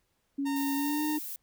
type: tone with pitch glide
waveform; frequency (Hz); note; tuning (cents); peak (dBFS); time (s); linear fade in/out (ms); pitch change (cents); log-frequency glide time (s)
sine; 278.5 to 303.7; C#4 to D#4; +8 to -42; -28; 0.38-1.19; 10; +150; 0.75-1.03
type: tone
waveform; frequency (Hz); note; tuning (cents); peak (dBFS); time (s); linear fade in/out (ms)
sawtooth; 918; A#5; -27; -32; 0.45-1.18; 20
type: noise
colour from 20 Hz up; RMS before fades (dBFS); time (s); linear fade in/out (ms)
violet; -39; 0.56-1.36; 2
effects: pink hiss -75 dBFS RMS until 1.42 s